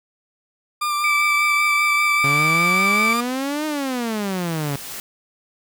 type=tone with vibrato; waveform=40% pulse; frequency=1190 Hz; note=D6; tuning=22 cents sharp; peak=-19 dBFS; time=0.81-3.21 s; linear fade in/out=10 ms; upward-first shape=sine; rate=5.1 Hz; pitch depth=23 cents each way
type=tone; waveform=sine; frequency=2313 Hz; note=D7; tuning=27 cents flat; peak=-17 dBFS; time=1.04-3.13 s; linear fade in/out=2 ms
type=exponential two-way sweep; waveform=sawtooth; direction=up then down; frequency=137.7 to 311.1 to 137.7 Hz; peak=-18 dBFS; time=2.24-4.76 s; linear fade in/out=2 ms; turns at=3.66 s
type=noise with exponential growth; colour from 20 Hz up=white; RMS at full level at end=-31 dBFS; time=2.88-5 s; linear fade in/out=1 ms; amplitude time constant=460 ms
effects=none